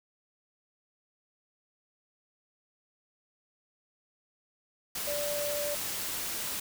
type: tone in noise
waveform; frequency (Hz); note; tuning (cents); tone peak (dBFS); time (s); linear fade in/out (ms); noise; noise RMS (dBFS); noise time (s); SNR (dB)
sine; 584; D5; -10; -32; 5.07-5.75; 5; white; -35; 4.95-6.6; 0
effects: none